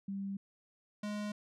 sine / square tone pair in turn, 196.7 / 208.4 Hz, G3 / G#3, +6 / +6 cents, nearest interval minor second, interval 100 cents, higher second, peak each -36 / -37 dBFS, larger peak first, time 0.08-0.37 / 1.03-1.32 s, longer neither, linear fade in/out 5 ms, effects low-pass 8000 Hz 12 dB/octave

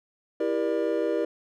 triangle chord, E half-diminished seventh, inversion none, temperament just, 329.6 / 395.6 / 474.7 / 593.3 Hz, E4 / G4 / Bb4 / D5, 0 / +16 / +31 / +18 cents, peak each -27 / -28 / -26 / -28 dBFS, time 0.4-1.25 s, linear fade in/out 5 ms, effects none

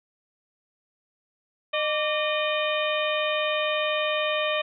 harmonic tone with a mistuned harmonic, 611 Hz, D#5, 32 cents flat, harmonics 1 / 2 / 3 / 4 / 5 / 6, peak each -26 / -31 / -33 / -30 / -32 / -35 dBFS, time 1.73-4.62 s, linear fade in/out 10 ms, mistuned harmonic 2, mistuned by -83 cents, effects none

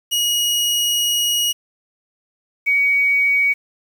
sawtooth / sine tone pair in turn, 2895 / 2253 Hz, F#7 / C#7, -38 / +28 cents, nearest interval major third, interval 434 cents, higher first, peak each -13 dBFS, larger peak neither, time 0.11-1.53 / 2.66-3.54 s, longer first, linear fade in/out 20 ms, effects 7-bit

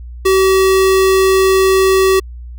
square tone, 381.5 Hz, G4, 47 cents flat, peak -9 dBFS, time 0.25-2.2 s, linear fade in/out 10 ms, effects added 60 Hz sine -27 dBFS peak until 2.58 s

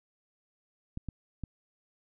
clicks, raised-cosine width 5 ms, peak -24 dBFS, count 3, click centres 0.974 / 1.087 / 1.437 s, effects none

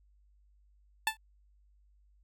15% pulse tone with exponential decay, 879 Hz, A5, 2 cents flat, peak -17 dBFS, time 1.07-1.17 s, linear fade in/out 2 ms, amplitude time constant 21 ms, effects added 50 Hz sine -62 dBFS peak until 2.23 s

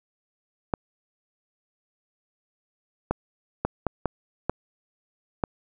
clicks, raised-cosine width 1 ms, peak -9 dBFS, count 7, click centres 0.738 / 3.11 / 3.65 / 3.867 / 4.057 / 4.496 / 5.438 s, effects none

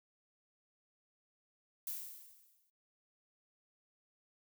violet noise with exponential decay, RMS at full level -39 dBFS, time 1.87-2.7 s, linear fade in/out 1 ms, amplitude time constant 180 ms, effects noise-tail reverb RT60 0.1 s tail -20 dB re dry

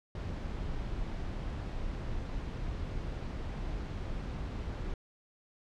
brown noise, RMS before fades -37 dBFS, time 0.15-4.94 s, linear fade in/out 2 ms, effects low-pass 5000 Hz 12 dB/octave

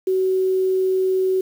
sine tone with quantisation, 376.1 Hz, F#4, 28 cents sharp, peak -16 dBFS, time 0.07-1.41 s, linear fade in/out 5 ms, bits 7, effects none

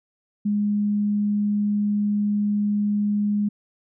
sine tone, 206.7 Hz, G#3, 8 cents flat, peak -19 dBFS, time 0.45-3.49 s, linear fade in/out 10 ms, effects none

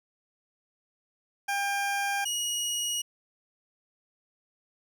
20% pulse tone pair in turn, 800 / 2896 Hz, G5 / F#7, +35 / -38 cents, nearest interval octave + minor seventh, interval 2227 cents, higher second, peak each -22 / -23 dBFS, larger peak first, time 1.48-2.25 / 2.25-3.02 s, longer neither, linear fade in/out 10 ms, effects none

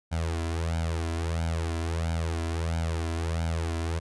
sawtooth tone with flanger, 82.41 Hz, E2, in tune, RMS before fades -29 dBFS, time 0.11-4 s, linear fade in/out 20 ms, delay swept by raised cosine 1.3 to 3 ms, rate 1.5 Hz, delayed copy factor +0.75, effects resampled to 24000 Hz

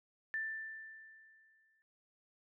sine tone with exponential decay, 1772 Hz, A6, 12 cents sharp, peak -34 dBFS, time 0.34-1.82 s, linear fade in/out 0 ms, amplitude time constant 320 ms, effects none

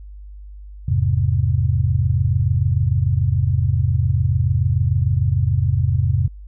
sine chord, E augmented, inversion none, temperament equal with one note detuned, 84.28 / 103.83 / 130.81 Hz, E2 / G#2 / B#2, +39 / 0 / 0 cents, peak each -19 dBFS, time 0.88-6.28 s, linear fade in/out 5 ms, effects added 50 Hz sine -34 dBFS peak until 6.47 s

